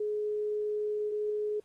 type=tone; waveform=sine; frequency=421.2 Hz; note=G#4; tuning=24 cents sharp; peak=-29 dBFS; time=0-1.6 s; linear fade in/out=5 ms; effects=pink hiss -70 dBFS RMS until 1.64 s + AAC 32 kbps